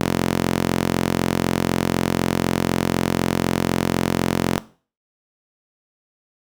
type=tone with high-pass filter; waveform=sawtooth; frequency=44 Hz; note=F1; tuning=14 cents sharp; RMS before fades=-21 dBFS; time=0-4.58 s; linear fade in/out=0 ms; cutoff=190 Hz; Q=1.1; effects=noise-tail reverb RT60 0.4 s tail -18 dB re dry